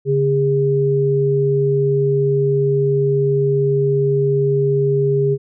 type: tone pair together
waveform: sine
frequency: 141.2 / 406.4 Hz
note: C#3 / G#4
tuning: +32 / -38 cents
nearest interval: octave + tritone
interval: 1830 cents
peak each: -17 / -15 dBFS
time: 0.05-5.38 s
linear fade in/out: 50 ms
effects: none